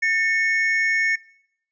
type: tone pair together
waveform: triangle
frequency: 1800 / 2205 Hz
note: A6 / C#7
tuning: +39 / -10 cents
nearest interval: major third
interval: 351 cents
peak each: -19 dBFS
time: 0.02-1.16 s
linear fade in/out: 10 ms
effects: noise-tail reverb RT60 0.7 s tail -22 dB re dry + resampled to 16000 Hz